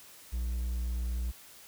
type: tone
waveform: triangle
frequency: 60 Hz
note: B1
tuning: 49 cents flat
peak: -28 dBFS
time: 0.32-1.32 s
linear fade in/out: 20 ms
effects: white hiss -53 dBFS RMS until 1.67 s